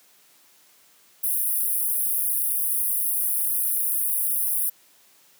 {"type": "high-pass noise", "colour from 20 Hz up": "pink", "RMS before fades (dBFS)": -24, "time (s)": [1.23, 4.7], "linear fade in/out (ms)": 10, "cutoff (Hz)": 9700, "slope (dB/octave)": 96, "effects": ["white hiss -57 dBFS RMS until 5.39 s", "high-pass 150 Hz 12 dB/octave"]}